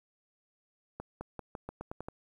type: accelerating click train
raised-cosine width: 1 ms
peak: -25 dBFS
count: 9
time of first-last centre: 1-2.085 s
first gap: 210 ms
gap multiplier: 0.87
effects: 10-bit